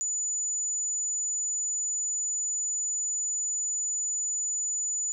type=tone; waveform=sine; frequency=6970 Hz; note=A8; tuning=17 cents flat; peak=-27 dBFS; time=0.01-5.12 s; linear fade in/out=0 ms; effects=none